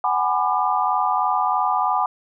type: chord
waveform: sine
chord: G# half-diminished seventh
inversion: third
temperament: just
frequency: 747.5 / 830.6 / 996.7 / 1196.1 Hz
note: F#5 / G#5 / B5 / D6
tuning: +17 / 0 / +16 / +31 cents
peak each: -23 dBFS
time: 0.04-2.06 s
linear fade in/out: 2 ms
effects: none